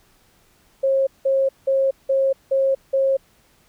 sine tone bursts, 539 Hz, C#5, 49 cents flat, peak -15 dBFS, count 6, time 0.83-3.17 s, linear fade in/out 10 ms, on 240 ms, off 180 ms, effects pink hiss -58 dBFS RMS until 3.68 s

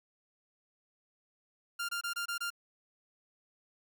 sawtooth tone bursts, 1396.9 Hz, F6, in tune, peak -30 dBFS, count 6, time 1.79-2.504 s, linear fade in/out 10 ms, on 99 ms, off 24 ms, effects none

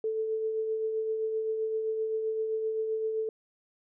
sine tone with tremolo, 440 Hz, A4, in tune, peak -26 dBFS, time 0.04-3.29 s, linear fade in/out 2 ms, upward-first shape triangle, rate 7.7 Hz, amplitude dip 40%, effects none

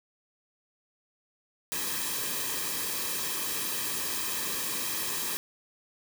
white noise with comb filter, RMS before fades -32 dBFS, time 1.72-5.37 s, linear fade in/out 0 ms, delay 1.4 ms, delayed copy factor -0.65, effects none

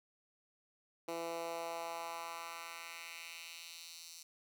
10% pulse tone with high-pass filter sweep, 167.4 Hz, E3, 27 cents sharp, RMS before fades -45 dBFS, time 1.08-4.23 s, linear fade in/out 5 ms, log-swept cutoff 380 to 5300 Hz, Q 1.6, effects none

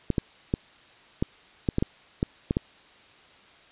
clicks, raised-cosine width 3 ms, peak -10 dBFS, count 10, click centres 0.103 / 0.182 / 0.539 / 1.225 / 1.688 / 1.784 / 1.825 / 2.229 / 2.509 / 2.569 s, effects white hiss -54 dBFS RMS until 3.71 s + resampled to 8000 Hz

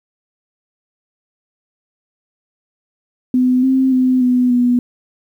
sine tone with pitch steps, 252.8 / 263.2 / 256 / 249.3 / 245 Hz, B3 / C4 / C4 / B3 / B3, +41 / +10 / -38 / +16 / -14 cents, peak -10 dBFS, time 3.34-4.79 s, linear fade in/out 2 ms, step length 290 ms, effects 8-bit

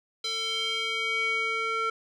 square tone with band-pass filter sweep, 450 Hz, A4, 39 cents sharp, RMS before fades -29 dBFS, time 0.24-1.9 s, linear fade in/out 5 ms, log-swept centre 3900 to 1600 Hz, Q 4, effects none

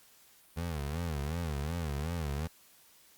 25% pulse tone with vibrato, 77.78 Hz, D#2, in tune, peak -29 dBFS, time 0.56-2.48 s, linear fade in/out 20 ms, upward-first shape sine, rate 2.7 Hz, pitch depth 190 cents each way, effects white hiss -61 dBFS RMS until 3.17 s + Opus 48 kbps

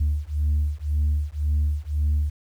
sine beating tone pair, 73.4 / 75.3 Hz, D2 / D2, 0 / +44 cents, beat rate 1.9 Hz, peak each -22 dBFS, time 0-2.3 s, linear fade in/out 10 ms, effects tanh soft clip ceiling -16 dBFS + 9-bit

